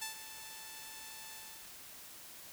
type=tone with ADSR envelope; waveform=5% pulse; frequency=880 Hz; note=A5; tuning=in tune; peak=-25 dBFS; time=0.01-1.77 s; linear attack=13 ms; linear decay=120 ms; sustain=-12 dB; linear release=430 ms; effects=white hiss -52 dBFS RMS until 2.52 s